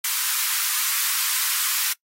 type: high-pass noise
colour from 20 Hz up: white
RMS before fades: -23 dBFS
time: 0.04-1.93 s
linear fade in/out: 5 ms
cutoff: 1000 Hz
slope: 48 dB/octave
effects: noise-tail reverb RT60 0.1 s tail -24 dB re dry + AAC 48 kbps